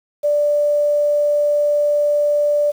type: tone with quantisation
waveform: sine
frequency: 587.3 Hz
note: D5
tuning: in tune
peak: -13 dBFS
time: 0.23-2.72 s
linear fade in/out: 20 ms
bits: 7
effects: none